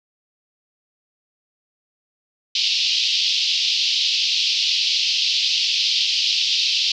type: band-pass noise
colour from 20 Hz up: white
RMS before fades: -20 dBFS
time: 2.55-6.92 s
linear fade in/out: 5 ms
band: 2700 to 5100 Hz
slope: 48 dB/octave
effects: none